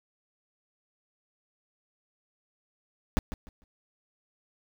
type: noise with echo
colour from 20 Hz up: brown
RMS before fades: -22 dBFS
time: 3.17-3.19 s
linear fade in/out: 0 ms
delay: 150 ms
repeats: 3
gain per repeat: -12 dB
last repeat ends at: 3.64 s
effects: none